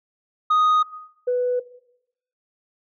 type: tone pair in turn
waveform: sine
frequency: 1244.5 / 495.1 Hz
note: D#6 / B4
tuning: 0 / +4 cents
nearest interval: octave + major third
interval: 1596 cents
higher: first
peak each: -12 / -17 dBFS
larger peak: first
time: 0.5-0.83 / 1.27-1.6 s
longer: neither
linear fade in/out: 10 ms
effects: noise-tail reverb RT60 0.8 s tail -17 dB re dry + tanh soft clip ceiling -14 dBFS